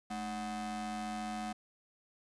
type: ring-modulated tone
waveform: 45% pulse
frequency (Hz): 261.6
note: C4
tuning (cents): 0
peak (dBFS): -34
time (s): 0.1-1.53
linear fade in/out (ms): 10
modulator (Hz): 476
effects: resampled to 24000 Hz + 12-bit